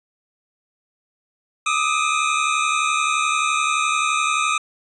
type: tone pair together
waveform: 25% pulse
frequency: 1204 / 1275.6 Hz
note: D6 / D#6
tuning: +43 / +43 cents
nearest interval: minor second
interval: 100 cents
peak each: -17 dBFS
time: 1.66-4.58 s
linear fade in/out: 5 ms
effects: resampled to 22050 Hz